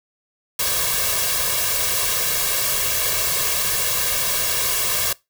white noise with comb filter, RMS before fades -21 dBFS, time 0.59-5.13 s, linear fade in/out 5 ms, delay 1.8 ms, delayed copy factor +0.9, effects noise-tail reverb RT60 0.2 s tail -21 dB re dry

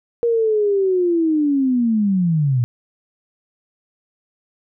sine linear sweep, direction down, 475 to 116.54 Hz, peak -14 dBFS, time 0.23-2.64 s, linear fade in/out 0 ms, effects none

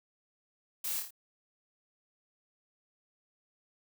blue noise with echo, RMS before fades -36 dBFS, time 0.84-1 s, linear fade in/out 5 ms, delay 27 ms, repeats 4, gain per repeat -4 dB, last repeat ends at 1.108 s, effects none

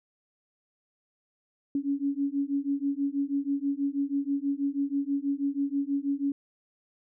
sine beating tone pair, 277.2 / 283.4 Hz, C#4 / C#4, 0 / +38 cents, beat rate 6.2 Hz, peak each -29 dBFS, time 1.75-6.32 s, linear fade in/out 2 ms, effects none

